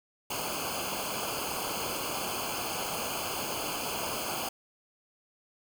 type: noise with comb filter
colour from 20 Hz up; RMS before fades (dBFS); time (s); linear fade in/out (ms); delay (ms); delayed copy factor
pink; -34; 0.3-4.49; 5; 0.53; -0.95
effects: none